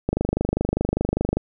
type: click train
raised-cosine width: 2 ms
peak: -7 dBFS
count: 33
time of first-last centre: 0.09-1.37 s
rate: 25 Hz
effects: none